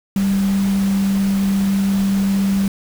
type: tone in noise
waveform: sine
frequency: 196 Hz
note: G3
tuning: in tune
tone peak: -14 dBFS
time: 0.16-2.68 s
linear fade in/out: 2 ms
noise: pink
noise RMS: -31 dBFS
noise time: 0.16-2.68 s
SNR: +14 dB
effects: none